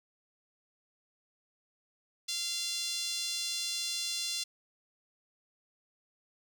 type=tone with high-pass filter; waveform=5% pulse; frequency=691 Hz; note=F5; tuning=19 cents flat; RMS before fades=-35 dBFS; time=2.28-4.44 s; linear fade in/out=10 ms; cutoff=3700 Hz; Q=1.8; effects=none